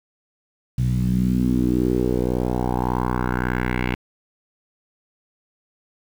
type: tone with low-pass filter sweep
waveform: 10% pulse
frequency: 61.74 Hz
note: B1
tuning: in tune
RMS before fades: -21 dBFS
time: 0.78-3.95 s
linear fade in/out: 5 ms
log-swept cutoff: 130 to 2500 Hz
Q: 3.1
effects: 7-bit